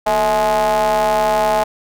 square ring-modulated tone, 101.6 Hz, G#2, 38 cents flat, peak -11 dBFS, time 0.06-1.64 s, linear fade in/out 10 ms, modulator 747 Hz, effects none

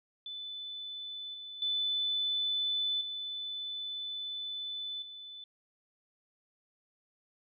sine tone with level steps, 3503 Hz, A7, 8 cents flat, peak -39 / -42 / -29 / -36 / -44 dBFS, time 0.26-5.44 s, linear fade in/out 2 ms, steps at 1.34 / 1.62 / 3.01 / 5.02 s, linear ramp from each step 2 ms, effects none

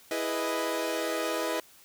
sawtooth chord, E major seventh, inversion none, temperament equal, 329.6 / 415.3 / 493.9 / 622.3 Hz, E4 / G#4 / B4 / D#5, 0 / 0 / 0 / 0 cents, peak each -30 / -33 / -30 / -29 dBFS, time 0.11-1.6 s, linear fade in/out 2 ms, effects white hiss -56 dBFS RMS until 1.84 s

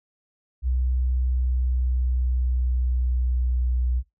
sine tone with pitch glide, 63.1 to 61.77 Hz, B1 to B1, +38 to +1 cents, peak -20 dBFS, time 0.62-4.03 s, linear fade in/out 50 ms, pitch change -37 cents, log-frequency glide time 1.05-3.8 s, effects noise-tail reverb RT60 0.2 s tail -21 dB re dry

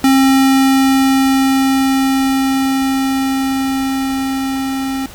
square tone with level ramp, 267.9 Hz, C4, 41 cents sharp, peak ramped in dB -8 to -18 dBFS, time 0.04-5.06 s, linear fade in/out 2 ms, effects added 60 Hz sine -42 dBFS peak until 5.14 s + pink hiss -36 dBFS RMS until 5.14 s

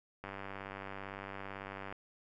click train, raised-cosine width 0.5 ms, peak -28 dBFS, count 166, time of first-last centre 0.24-1.925 s, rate 97.9 Hz, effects none

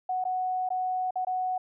sine tone with dropouts, 740 Hz, F#5, in tune, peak -26 dBFS, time 0.09-1.58 s, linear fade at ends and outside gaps 5 ms, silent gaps 0.241-0.251 / 0.69-0.703 / 1.108-1.156 / 1.249-1.269 s, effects none

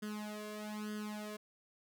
sawtooth tone with flanger, 211.4 Hz, G#3, 31 cents sharp, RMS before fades -43 dBFS, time 0.02-1.37 s, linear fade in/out 10 ms, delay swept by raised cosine 0.62 to 1.82 ms, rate 1.1 Hz, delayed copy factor +0.95, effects none

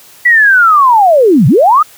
sine linear two-way sweep, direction down then up, 1975.5 to 116.7 to 1297 Hz, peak -3 dBFS, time 0.25-1.83 s, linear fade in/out 10 ms, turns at 1.47 s, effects white hiss -39 dBFS RMS until 1.97 s + high-pass 60 Hz 12 dB/octave

